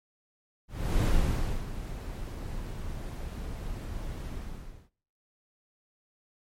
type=noise with ADSR envelope; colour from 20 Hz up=brown; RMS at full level=-23 dBFS; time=0.68-4.9 s; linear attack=350 ms; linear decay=630 ms; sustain=-13 dB; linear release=580 ms; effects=noise-tail reverb RT60 0.6 s tail -24 dB re dry + MP3 64 kbps